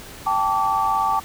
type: chord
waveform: sine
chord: G suspended second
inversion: none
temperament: equal with one note detuned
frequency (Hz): 784 / 880 / 1156.5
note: G5 / A5 / D6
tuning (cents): 0 / 0 / -27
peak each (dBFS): -23 / -22 / -21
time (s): 0.26-1.2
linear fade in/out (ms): 10
effects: pink hiss -39 dBFS RMS until 1.24 s